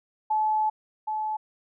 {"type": "tone pair in turn", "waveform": "sine", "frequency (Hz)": [862, 862], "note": ["A5", "A5"], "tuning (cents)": [-36, -36], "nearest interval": "unison", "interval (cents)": 0, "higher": "neither", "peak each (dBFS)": [-21, -26], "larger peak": "first", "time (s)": [[0.3, 0.7], [1.07, 1.37]], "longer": "first", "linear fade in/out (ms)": 10, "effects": []}